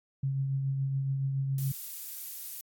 sine tone with tremolo, 136 Hz, C#3, 33 cents flat, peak -26 dBFS, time 0.23-1.72 s, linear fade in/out 5 ms, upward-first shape triangle, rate 7.1 Hz, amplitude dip 35%
violet noise, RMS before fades -39 dBFS, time 1.58-2.61 s, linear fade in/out 2 ms
effects AAC 64 kbps

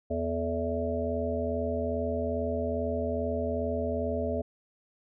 harmonic tone with a mistuned harmonic, 82.41 Hz, E2, in tune, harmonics 1 / 3 / 5 / 7 / 8, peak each -34 / -34 / -34 / -34 / -34 dBFS, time 0.1-4.42 s, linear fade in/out 10 ms, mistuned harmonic 5, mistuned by +75 cents, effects none

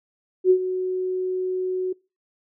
sine tone with ADSR envelope, 370 Hz, F#4, in tune, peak -10 dBFS, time 0.44-1.93 s, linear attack 63 ms, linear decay 78 ms, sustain -12 dB, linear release 9 ms, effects noise-tail reverb RT60 0.3 s tail -25 dB re dry

